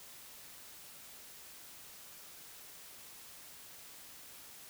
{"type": "silence", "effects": ["white hiss -53 dBFS RMS until 4.69 s"]}